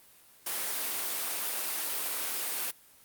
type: high-pass noise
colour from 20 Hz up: white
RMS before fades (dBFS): -33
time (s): 0.46-2.71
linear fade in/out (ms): 5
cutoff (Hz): 320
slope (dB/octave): 12
effects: white hiss -58 dBFS RMS until 3.04 s + Opus 32 kbps